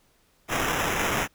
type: noise with sample-and-hold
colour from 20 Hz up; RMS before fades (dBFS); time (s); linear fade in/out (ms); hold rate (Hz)
blue; -26; 0.48-1.28; 50; 4410
effects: pink hiss -64 dBFS RMS until 1.34 s